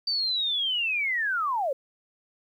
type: linear sweep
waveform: sine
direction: down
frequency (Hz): 4645 to 507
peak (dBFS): -24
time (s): 0.07-1.73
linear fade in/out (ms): 5
effects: 10-bit